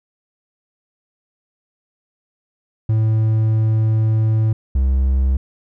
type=tone pair in turn; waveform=triangle; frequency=110 / 66.05 Hz; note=A2 / C2; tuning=0 / +17 cents; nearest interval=major sixth; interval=883 cents; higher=first; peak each=-11 dBFS; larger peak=neither; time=2.89-4.53 / 4.75-5.37 s; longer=first; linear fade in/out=5 ms; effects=none